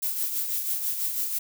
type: noise with tremolo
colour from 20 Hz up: violet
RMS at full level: -26 dBFS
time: 0.02-1.39 s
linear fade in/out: 10 ms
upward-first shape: triangle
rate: 6.1 Hz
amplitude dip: 55%
effects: none